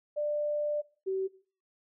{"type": "tone pair in turn", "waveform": "sine", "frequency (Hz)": [593, 381.9], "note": ["D5", "G4"], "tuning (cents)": [17, -45], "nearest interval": "minor sixth", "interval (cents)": 762, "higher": "first", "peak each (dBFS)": -28, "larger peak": "neither", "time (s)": [[0.16, 0.82], [1.06, 1.28]], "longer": "first", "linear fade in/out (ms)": 20, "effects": ["noise-tail reverb RT60 0.4 s tail -18 dB re dry"]}